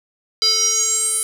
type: tone with band-pass filter sweep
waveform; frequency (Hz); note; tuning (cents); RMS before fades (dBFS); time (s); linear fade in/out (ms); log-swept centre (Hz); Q
square; 440; A4; 0; -18; 0.42-1.23; 0; 4600 to 9900; 9.3
effects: 7-bit